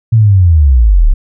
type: linear sweep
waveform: sine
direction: down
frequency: 116.3 to 30.68 Hz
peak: -3 dBFS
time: 0.12-1.14 s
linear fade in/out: 10 ms
effects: none